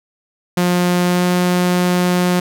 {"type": "tone with pitch glide", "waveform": "sawtooth", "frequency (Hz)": [177.7, 179.04], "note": ["F3", "F3"], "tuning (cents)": [30, 43], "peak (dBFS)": -9, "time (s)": [0.57, 2.4], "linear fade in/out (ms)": 5, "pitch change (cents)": 13, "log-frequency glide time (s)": [1.04, 1.27], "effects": []}